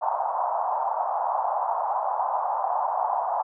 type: band-pass noise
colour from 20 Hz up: white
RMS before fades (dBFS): -26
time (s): 0.01-3.43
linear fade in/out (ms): 20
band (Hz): 680 to 1000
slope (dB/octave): 48
effects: none